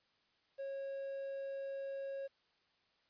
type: tone with quantisation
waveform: triangle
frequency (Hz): 547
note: C#5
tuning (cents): -23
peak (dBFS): -38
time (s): 0.58-2.28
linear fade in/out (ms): 20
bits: 11
effects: white hiss -75 dBFS RMS until 3.09 s + resampled to 11025 Hz